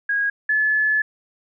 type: tone pair in turn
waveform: sine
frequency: 1643 / 1722.5 Hz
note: G#6 / A6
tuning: -19 / -37 cents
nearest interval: minor second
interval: 82 cents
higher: second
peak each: -18 / -16 dBFS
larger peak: second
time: 0.09-0.3 / 0.49-1.02 s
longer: second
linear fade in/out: 5 ms
effects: none